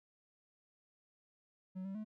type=tone with pitch steps; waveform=triangle; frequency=186.6 / 193.6 / 215 Hz; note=F#3 / G3 / A3; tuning=+15 / -21 / -40 cents; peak=-38 dBFS; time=1.75-2.047 s; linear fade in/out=20 ms; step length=99 ms; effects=none